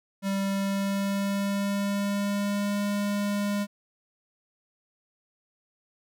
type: tone with pitch glide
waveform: square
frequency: 196 to 203.6 Hz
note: G3 to G#3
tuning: 0 to -34 cents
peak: -26 dBFS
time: 0.22-3.67 s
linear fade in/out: 50 ms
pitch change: +66 cents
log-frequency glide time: 0.41-2.83 s
effects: none